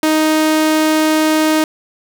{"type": "tone", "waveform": "sawtooth", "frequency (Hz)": 311.8, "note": "D#4", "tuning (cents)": 4, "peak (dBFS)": -7, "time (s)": [0.03, 1.64], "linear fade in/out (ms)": 2, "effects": []}